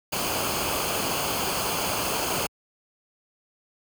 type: noise with comb filter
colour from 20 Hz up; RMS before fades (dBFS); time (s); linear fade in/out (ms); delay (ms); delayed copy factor
pink; -27; 0.12-2.47; 10; 0.53; -0.6
effects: high-pass 60 Hz 12 dB/octave